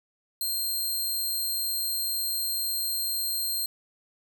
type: tone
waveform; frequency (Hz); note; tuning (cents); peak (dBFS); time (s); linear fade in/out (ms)
10% pulse; 4186; C8; 0; -20; 0.41-3.66; 2
effects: none